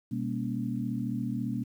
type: tone cluster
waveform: sine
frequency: 124.9 / 202.9 / 237.4 / 281 Hz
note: B2 / G#3 / A#3 / C#4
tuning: +20 / -40 / +32 / +24 cents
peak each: -35 / -35 / -33 / -37 dBFS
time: 0.11-1.64 s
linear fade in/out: 10 ms
effects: 10-bit